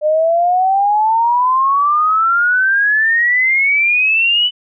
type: exponential sweep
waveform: sine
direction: up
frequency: 600 to 3000 Hz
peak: -10 dBFS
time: 0.01-4.51 s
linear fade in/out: 50 ms
effects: none